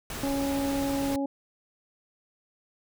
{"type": "noise", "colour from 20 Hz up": "pink", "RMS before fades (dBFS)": -36, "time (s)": [0.1, 1.16], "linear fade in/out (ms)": 2}
{"type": "harmonic tone", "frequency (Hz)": 277.2, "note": "C#4", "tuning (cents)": 0, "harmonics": [1, 2, 3], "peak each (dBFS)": [-27, -33, -37], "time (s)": [0.23, 1.26], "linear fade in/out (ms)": 5}
{"effects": []}